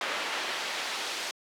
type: noise with band-pass filter sweep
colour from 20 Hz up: brown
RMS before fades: -33 dBFS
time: 0.01-1.31 s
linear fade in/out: 2 ms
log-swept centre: 2500 to 4700 Hz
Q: 0.8
effects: high-pass 400 Hz 12 dB/octave